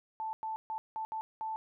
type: tone bursts at uneven times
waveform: sine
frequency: 880 Hz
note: A5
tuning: in tune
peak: -34 dBFS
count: 6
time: 0.2-0.33 / 0.43-0.56 / 0.7-0.78 / 0.96-1.05 / 1.12-1.21 / 1.41-1.56 s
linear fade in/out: 0 ms
effects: none